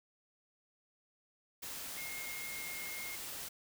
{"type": "tone in noise", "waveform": "sine", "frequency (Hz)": 2141, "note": "C7", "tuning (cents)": 39, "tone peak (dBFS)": -44, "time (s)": [1.97, 3.16], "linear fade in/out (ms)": 10, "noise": "white", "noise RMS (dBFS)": -44, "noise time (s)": [1.62, 3.49], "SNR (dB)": -3, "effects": []}